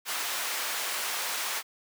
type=high-pass noise; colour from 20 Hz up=pink; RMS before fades=-32 dBFS; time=0.05-1.63 s; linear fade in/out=50 ms; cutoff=970 Hz; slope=12 dB/octave; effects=none